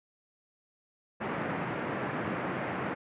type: band-pass noise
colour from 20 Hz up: pink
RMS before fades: -34 dBFS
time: 1.2-2.95 s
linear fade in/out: 20 ms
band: 130 to 2100 Hz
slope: 24 dB/octave
effects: resampled to 8000 Hz